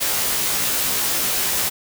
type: noise with comb filter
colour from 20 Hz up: white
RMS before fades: -21 dBFS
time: 0-1.7 s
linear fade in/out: 20 ms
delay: 16 ms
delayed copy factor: +0.95
effects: none

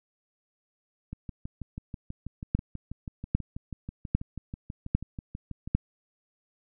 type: two click trains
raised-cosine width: 5 ms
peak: -24 / -10 dBFS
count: 29 / 5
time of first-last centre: 1.13-5.675 / 2.55-5.75 s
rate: 6.16 / 1.25 Hz
effects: none

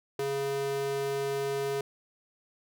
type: tone with high-pass filter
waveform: square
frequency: 138.59 Hz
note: C#3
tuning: in tune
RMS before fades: -31 dBFS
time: 0.19-1.81 s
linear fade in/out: 2 ms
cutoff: 320 Hz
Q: 8.8
effects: none

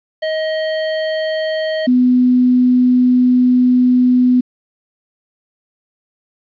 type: tone pair in turn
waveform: square / sine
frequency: 630 / 250 Hz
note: D#5 / B3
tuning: +21 / +21 cents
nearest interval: octave + major third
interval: 1600 cents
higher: first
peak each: -17 / -8 dBFS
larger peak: second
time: 0.22-1.87 / 1.87-4.41 s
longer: second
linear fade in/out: 10 ms
effects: resampled to 11025 Hz + 8-bit

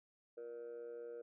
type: tone with amplitude modulation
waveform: sine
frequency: 472.7 Hz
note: A#4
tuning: 24 cents sharp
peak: -40 dBFS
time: 0.37-1.22 s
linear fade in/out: 10 ms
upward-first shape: sine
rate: 125 Hz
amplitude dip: 80%
effects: tanh soft clip ceiling -42 dBFS

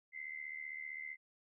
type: tone with amplitude modulation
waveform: sine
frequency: 2068 Hz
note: C7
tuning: 21 cents flat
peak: -39 dBFS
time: 0.12-1.17 s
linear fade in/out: 50 ms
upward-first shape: sine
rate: 75.5 Hz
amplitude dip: 80%
effects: none

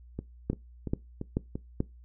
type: two click trains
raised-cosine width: 3 ms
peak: -21 / -14 dBFS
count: 5 / 4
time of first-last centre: 0.19-1.555 / 0.5-1.804 s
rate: 2.93 / 2.3 Hz
effects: noise-tail reverb RT60 0.2 s tail -21 dB re dry + added 60 Hz sine -49 dBFS peak until 2.04 s

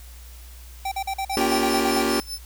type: tone bursts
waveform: square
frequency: 778 Hz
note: G5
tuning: 13 cents flat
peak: -25 dBFS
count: 11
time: 0.85-2.027 s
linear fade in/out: 5 ms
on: 67 ms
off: 44 ms
type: tone with tremolo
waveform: sawtooth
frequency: 5274 Hz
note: E8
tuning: in tune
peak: -25 dBFS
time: 1.3-2.39 s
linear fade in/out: 50 ms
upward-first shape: sine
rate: 5 Hz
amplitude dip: 90%
type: chord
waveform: sawtooth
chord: G half-diminished seventh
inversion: first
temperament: just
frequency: 235.2 / 282.2 / 352.8 / 392 Hz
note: Bb3 / Db4 / F4 / G4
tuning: +16 / +31 / +18 / 0 cents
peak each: -22 dBFS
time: 1.37-2.2 s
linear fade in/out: 0 ms
effects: added 60 Hz sine -40 dBFS peak until 2.45 s + white hiss -49 dBFS RMS until 2.45 s

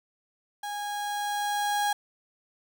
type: tone with level ramp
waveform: 35% pulse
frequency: 823 Hz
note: G#5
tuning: 16 cents flat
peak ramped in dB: -31 to -22 dBFS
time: 0.63-1.93 s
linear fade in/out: 5 ms
effects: none

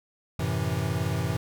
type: chord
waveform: square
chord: F# half-diminished seventh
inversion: none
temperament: equal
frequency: 92.5 / 110 / 130.81 / 164.81 Hz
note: F#2 / A2 / C3 / E3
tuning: 0 / 0 / 0 / 0 cents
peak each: -32 dBFS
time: 0.39-1.37 s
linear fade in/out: 5 ms
effects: none

